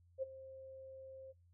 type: tone with ADSR envelope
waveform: sine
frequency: 530 Hz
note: C5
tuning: 22 cents sharp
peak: -34 dBFS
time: 0.18-1.33 s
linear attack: 44 ms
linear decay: 19 ms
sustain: -16 dB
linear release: 26 ms
effects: noise-tail reverb RT60 0.2 s tail -25 dB re dry + added 87 Hz sine -65 dBFS peak until 1.53 s